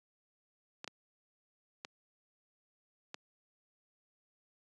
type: clicks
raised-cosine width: 0.2 ms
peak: -24 dBFS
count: 4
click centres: 0.844 / 0.877 / 1.849 / 3.144 s
effects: high-pass 200 Hz 12 dB/octave + resampled to 24000 Hz